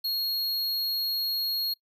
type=tone; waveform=square; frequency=4295 Hz; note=C8; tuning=44 cents sharp; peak=-27 dBFS; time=0.04-1.74 s; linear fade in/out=10 ms; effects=noise-tail reverb RT60 0.1 s tail -21 dB re dry